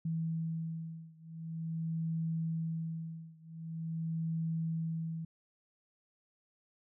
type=beating tone pair; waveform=sine; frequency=162.7 / 163.15 Hz; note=E3 / E3; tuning=-22 / -18 cents; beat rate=0.45 Hz; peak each=-37 / -38 dBFS; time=0.05-5.25 s; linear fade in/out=5 ms; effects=none